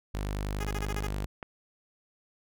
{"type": "tone", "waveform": "sawtooth", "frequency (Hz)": 50.3, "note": "G1", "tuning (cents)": 45, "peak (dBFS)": -27, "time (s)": [0.14, 1.26], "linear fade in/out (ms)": 5}
{"type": "tone bursts", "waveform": "10% pulse", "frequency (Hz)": 415.3, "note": "G#4", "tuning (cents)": 0, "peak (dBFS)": -27, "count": 7, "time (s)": [0.6, 1.072], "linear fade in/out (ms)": 5, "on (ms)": 40, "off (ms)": 32}
{"type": "click", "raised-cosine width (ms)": 0.5, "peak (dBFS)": -23, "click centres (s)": 1.428}
{"effects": []}